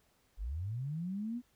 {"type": "linear sweep", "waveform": "sine", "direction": "up", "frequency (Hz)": [41.2, 250], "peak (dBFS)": -35, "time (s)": [0.37, 1.42], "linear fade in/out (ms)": 50, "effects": ["pink hiss -72 dBFS RMS until 1.55 s"]}